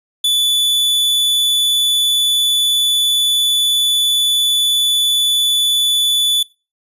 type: tone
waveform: 45% pulse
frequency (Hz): 3471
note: A7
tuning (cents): -24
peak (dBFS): -12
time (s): 0.24-6.43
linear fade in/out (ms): 5
effects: noise-tail reverb RT60 0.3 s tail -24 dB re dry + resampled to 32000 Hz